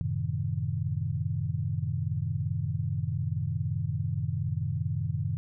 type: chord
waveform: sine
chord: F# diminished seventh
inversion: none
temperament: equal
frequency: 92.5 / 110 / 130.81 / 155.56 Hz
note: F#2 / A2 / C3 / Eb3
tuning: 0 / 0 / 0 / 0 cents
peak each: -33 dBFS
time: 0.01-5.37 s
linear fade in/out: 0 ms
effects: none